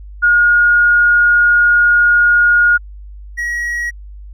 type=tone pair in turn; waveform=sine / triangle; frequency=1433 / 1907.7 Hz; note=F6 / A#6; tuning=+44 / +40 cents; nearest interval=perfect fourth; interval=496 cents; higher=second; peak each=-7 / -15 dBFS; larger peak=first; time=0.22-2.78 / 3.37-3.91 s; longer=first; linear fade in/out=20 ms; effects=added 50 Hz sine -30 dBFS peak until 4.33 s